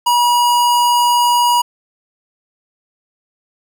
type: tone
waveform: square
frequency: 964 Hz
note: B5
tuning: 42 cents flat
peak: -11 dBFS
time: 0.06-1.62 s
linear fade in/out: 10 ms
effects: none